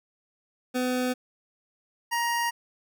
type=tone pair in turn; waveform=25% pulse; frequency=251.9 / 942 Hz; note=B3 / A#5; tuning=+34 / +18 cents; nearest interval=octave + major seventh; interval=2284 cents; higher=second; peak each=-21 dBFS; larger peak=neither; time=0.74-1.14 / 2.11-2.51 s; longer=neither; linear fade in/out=20 ms; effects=none